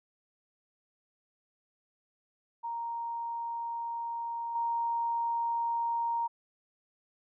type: tone with level steps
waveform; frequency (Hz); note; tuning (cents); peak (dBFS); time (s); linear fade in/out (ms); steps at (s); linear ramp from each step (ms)
sine; 932.3; A#5; 0; -33 / -28; 2.63-6.28; 20; 4.55; 5
effects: none